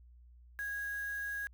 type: tone with quantisation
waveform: sine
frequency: 1649 Hz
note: G#6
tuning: 13 cents flat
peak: -36 dBFS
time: 0.59-1.47 s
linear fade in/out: 0 ms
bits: 8
effects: added 60 Hz sine -55 dBFS peak until 1.53 s